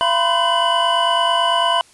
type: tone cluster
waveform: triangle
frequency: 680 / 983 / 1032 / 1525 / 2971 Hz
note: F5 / B5 / C6 / G6 / F#7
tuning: -46 / -8 / -24 / -48 / +6 cents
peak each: -18 / -18 / -18 / -25 / -19 dBFS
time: 0.01-1.81 s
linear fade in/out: 0 ms
effects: white hiss -50 dBFS RMS until 1.93 s + resampled to 24000 Hz